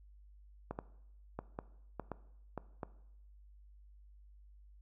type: clicks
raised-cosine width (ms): 1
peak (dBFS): -25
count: 8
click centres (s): 0.71 / 0.789 / 1.39 / 1.589 / 1.997 / 2.117 / 2.577 / 2.832
effects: noise-tail reverb RT60 0.8 s tail -18 dB re dry + added 50 Hz sine -56 dBFS peak until 4.81 s